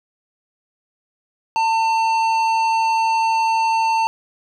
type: tone with tanh clipping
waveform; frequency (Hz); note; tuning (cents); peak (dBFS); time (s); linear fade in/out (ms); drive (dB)
triangle; 898; A5; +35; -17; 1.56-4.07; 0; 16
effects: none